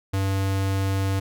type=tone; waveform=square; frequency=97 Hz; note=G2; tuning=18 cents flat; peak=-22 dBFS; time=0.13-1.2 s; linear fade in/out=10 ms; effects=none